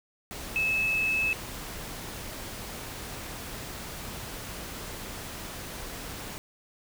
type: tone in noise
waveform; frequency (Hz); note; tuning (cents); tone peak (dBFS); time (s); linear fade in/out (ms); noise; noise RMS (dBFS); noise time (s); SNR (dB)
sine; 2600; E7; -24; -24; 0.56-1.33; 0; pink; -39; 0.31-6.38; +12
effects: none